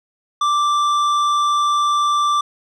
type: tone with tanh clipping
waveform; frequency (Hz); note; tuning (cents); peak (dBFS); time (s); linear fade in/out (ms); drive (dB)
sine; 1174.7; D6; 0; -16; 0.41-2.41; 5; 11
effects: none